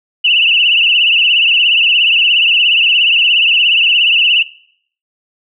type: tone with vibrato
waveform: sine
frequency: 2800 Hz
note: F7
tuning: 4 cents sharp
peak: -7 dBFS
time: 0.24-4.43 s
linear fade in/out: 10 ms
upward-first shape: triangle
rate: 17 Hz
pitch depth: 130 cents each way
effects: noise-tail reverb RT60 0.6 s tail -19 dB re dry